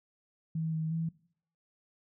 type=tone with pitch steps; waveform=sine; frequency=160.8 / 158.9 / 163.7 Hz; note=E3 / D#3 / E3; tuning=-43 / +37 / -12 cents; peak=-30 dBFS; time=0.55-1.09 s; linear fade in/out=5 ms; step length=180 ms; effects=noise-tail reverb RT60 0.6 s tail -21 dB re dry